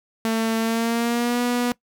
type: tone with pitch glide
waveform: sawtooth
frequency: 224.5 to 243.4 Hz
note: A3 to B3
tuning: +35 to -25 cents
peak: -16 dBFS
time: 0.25-1.72 s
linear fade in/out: 0 ms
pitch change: +140 cents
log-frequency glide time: 0.6-1.41 s
effects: noise-tail reverb RT60 0.1 s tail -21 dB re dry